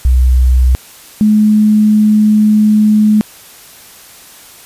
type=tone pair in turn; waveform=sine; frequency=63.3 / 212.9 Hz; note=B1 / G#3; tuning=+43 / +43 cents; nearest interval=octave + major sixth; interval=2100 cents; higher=second; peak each=-5 dBFS; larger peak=neither; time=0.05-0.75 / 1.21-3.21 s; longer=second; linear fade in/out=0 ms; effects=white hiss -37 dBFS RMS until 4.65 s + resampled to 32000 Hz